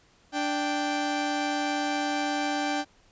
sawtooth tone pair together, 293.5 / 784 Hz, D4 / G5, -1 / 0 cents, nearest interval octave + perfect fourth, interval 1701 cents, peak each -25 dBFS, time 0.32-2.85 s, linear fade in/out 50 ms, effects pink hiss -61 dBFS RMS until 3.11 s + resampled to 16000 Hz

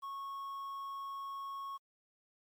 triangle tone with quantisation, 1100 Hz, C#6, 14 cents flat, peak -38 dBFS, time 0.02-1.78 s, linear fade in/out 20 ms, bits 11, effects MP3 96 kbps

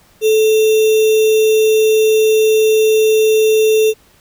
sine tone with sample-and-hold, 436.2 Hz, A4, 15 cents flat, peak -8 dBFS, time 0.21-3.94 s, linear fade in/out 50 ms, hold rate 3150 Hz, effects pink hiss -50 dBFS RMS until 4.2 s

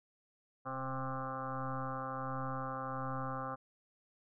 sine tone with frequency modulation, 659.3 Hz, E5, in tune, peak -36 dBFS, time 0.65-3.56 s, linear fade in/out 20 ms, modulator 132 Hz, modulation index 5.2, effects none

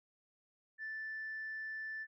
sine tone, 1760 Hz, A6, in tune, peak -39 dBFS, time 0.78-2.07 s, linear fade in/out 50 ms, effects tanh soft clip ceiling -36 dBFS

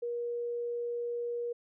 sine tone, 476.4 Hz, A#4, 38 cents sharp, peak -32 dBFS, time 0.02-1.53 s, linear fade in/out 10 ms, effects none

